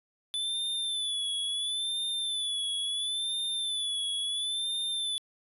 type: tone with vibrato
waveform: square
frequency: 3482 Hz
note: A7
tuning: 19 cents flat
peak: -30 dBFS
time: 0.34-5.18 s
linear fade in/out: 0 ms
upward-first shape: sine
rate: 0.73 Hz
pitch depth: 66 cents each way
effects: resampled to 32000 Hz